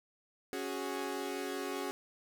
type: chord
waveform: sawtooth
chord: C# suspended fourth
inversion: none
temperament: equal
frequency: 277.2 / 370 / 415.3 Hz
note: C#4 / F#4 / G#4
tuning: 0 / 0 / 0 cents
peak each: -37 / -36 / -37 dBFS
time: 0.53-1.91 s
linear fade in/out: 0 ms
effects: none